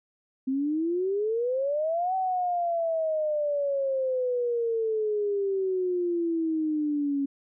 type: exponential two-way sweep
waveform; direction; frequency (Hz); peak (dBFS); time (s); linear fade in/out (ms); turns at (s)
sine; up then down; 259.1 to 762 to 275.6; -24; 0.47-7.26; 10; 2.15
effects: none